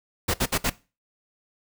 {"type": "noise bursts", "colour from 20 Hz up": "pink", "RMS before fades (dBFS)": -23, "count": 4, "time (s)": [0.28, 0.7], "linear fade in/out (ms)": 10, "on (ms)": 60, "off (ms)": 60, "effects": ["noise-tail reverb RT60 0.3 s tail -19 dB re dry"]}